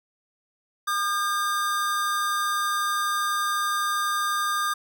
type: tone pair together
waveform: square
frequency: 1212 / 1602.8 Hz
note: D#6 / G6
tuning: -46 / +38 cents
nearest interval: perfect fourth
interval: 484 cents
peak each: -25 / -30 dBFS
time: 0.87-4.74 s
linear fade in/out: 10 ms
effects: none